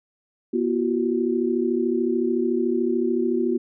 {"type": "tone cluster", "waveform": "sine", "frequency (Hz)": [242, 342.2, 375.9], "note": ["B3", "F4", "F#4"], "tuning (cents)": [-35, -35, 27], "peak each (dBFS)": -24, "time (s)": [0.53, 3.58], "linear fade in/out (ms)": 10, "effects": []}